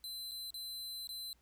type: tone with dropouts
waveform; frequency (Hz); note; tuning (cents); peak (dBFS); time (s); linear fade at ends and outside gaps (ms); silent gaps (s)
sawtooth; 4050; B7; +43; -39; 0.04-1.33; 1; 0.312-0.317 / 0.505-0.542 / 1.072-1.091
effects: added 60 Hz sine -70 dBFS peak until 1.41 s + pink hiss -74 dBFS RMS until 1.41 s